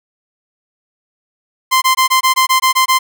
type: tone bursts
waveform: sawtooth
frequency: 1041 Hz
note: C6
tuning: 9 cents flat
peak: -5 dBFS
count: 10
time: 1.71-2.99 s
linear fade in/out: 20 ms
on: 110 ms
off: 20 ms
effects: none